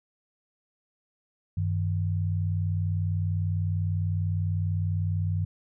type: tone pair together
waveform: sine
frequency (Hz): 95.6 / 155.59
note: G2 / D#3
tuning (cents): -43 / 0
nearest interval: minor sixth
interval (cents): 843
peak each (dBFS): -25 / -31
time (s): 1.57-5.45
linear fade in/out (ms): 5
effects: none